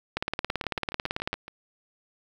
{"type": "two click trains", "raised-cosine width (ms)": 0.3, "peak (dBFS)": [-11, -24], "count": [22, 8], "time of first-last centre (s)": [[0.17, 1.33], [0.5, 1.48]], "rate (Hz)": [18.1, 7.14], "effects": ["8-bit"]}